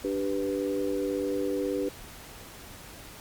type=chord; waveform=sine; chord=G major; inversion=second; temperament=equal; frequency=293.7 / 392 / 493.9 Hz; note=D4 / G4 / B4; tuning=0 / 0 / 0 cents; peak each=-31 dBFS; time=0.04-1.89 s; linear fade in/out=5 ms; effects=pink hiss -46 dBFS RMS until 3.2 s + Opus 48 kbps